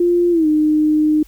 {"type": "tone with pitch glide", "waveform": "sine", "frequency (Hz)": [349.2, 305.8], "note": ["F4", "D#4"], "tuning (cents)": [0, -30], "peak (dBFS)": -11, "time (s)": [0, 1.23], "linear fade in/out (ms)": 5, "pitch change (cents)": -230, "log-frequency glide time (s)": [0.31, 0.47], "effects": ["added 50 Hz sine -43 dBFS peak until 1.27 s", "white hiss -52 dBFS RMS until 1.27 s"]}